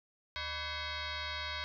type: tone with frequency modulation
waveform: sine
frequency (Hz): 1140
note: C#6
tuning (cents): +48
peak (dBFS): -36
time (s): 0.36-1.64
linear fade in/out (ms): 0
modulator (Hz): 532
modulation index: 6.4
effects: none